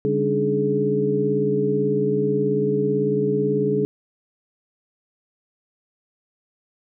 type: tone cluster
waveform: sine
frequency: 142.6 / 200.2 / 282.3 / 300.5 / 421.6 Hz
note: C#3 / G3 / C#4 / D4 / G#4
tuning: +49 / +37 / +32 / +40 / +26 cents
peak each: -26 / -26 / -29 / -28 / -20 dBFS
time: 0.05-3.85 s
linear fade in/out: 0 ms
effects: none